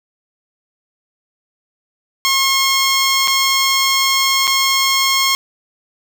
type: tone with dropouts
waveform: 10% pulse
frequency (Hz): 1079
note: C#6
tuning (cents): -47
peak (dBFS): -4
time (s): 2.25-5.35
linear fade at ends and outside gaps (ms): 0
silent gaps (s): 3.275-3.28 / 4.471-4.477
effects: none